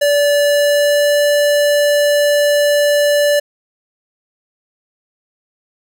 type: tone with pitch glide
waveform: square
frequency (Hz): 579 to 583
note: D5 to D5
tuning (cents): -25 to -13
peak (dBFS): -11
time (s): 0.01-3.4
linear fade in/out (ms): 10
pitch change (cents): +12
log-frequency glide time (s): 0.38-1.21
effects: none